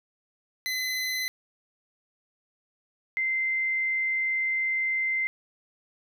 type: tone pair in turn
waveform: 25% pulse / sine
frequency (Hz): 2029 / 2079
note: B6 / C7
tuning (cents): +46 / -12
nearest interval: unison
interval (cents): 42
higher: second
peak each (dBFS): -24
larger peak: neither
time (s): 0.66-1.28 / 3.17-5.27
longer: second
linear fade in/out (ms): 0
effects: none